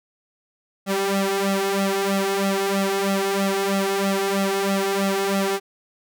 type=tone with flanger; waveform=sawtooth; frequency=196 Hz; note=G3; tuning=in tune; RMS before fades=-22 dBFS; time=0.86-5.6 s; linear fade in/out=50 ms; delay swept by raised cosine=1.5 to 2.8 ms; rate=3.1 Hz; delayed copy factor=+0.9; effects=none